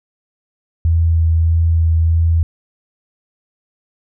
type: tone with vibrato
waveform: sine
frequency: 82.2 Hz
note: E2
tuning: 4 cents flat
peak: -10 dBFS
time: 0.85-2.43 s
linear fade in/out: 0 ms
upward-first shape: sine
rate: 1.6 Hz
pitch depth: 13 cents each way
effects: none